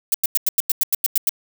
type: noise bursts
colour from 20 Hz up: violet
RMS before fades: -17 dBFS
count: 11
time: 0.12-1.293 s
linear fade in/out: 2 ms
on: 23 ms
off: 92 ms
effects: none